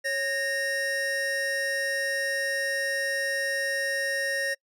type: tone pair together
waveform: square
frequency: 550 / 1850 Hz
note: C#5 / A#6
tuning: -14 / -14 cents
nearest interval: octave + major sixth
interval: 2100 cents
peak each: -32 / -28 dBFS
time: 0.04-4.55 s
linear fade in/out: 20 ms
effects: noise-tail reverb RT60 0.1 s tail -26 dB re dry + low-pass 11000 Hz 12 dB/octave